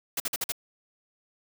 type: noise bursts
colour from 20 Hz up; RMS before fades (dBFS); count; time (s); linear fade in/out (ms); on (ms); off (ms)
white; -29; 5; 0.17-0.521; 5; 31; 49
effects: none